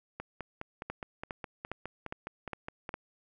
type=two click trains; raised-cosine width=0.5 ms; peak=-23 / -21 dBFS; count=14 / 6; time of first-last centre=0.2-2.892 / 0.9-2.941 s; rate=4.83 / 2.45 Hz; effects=none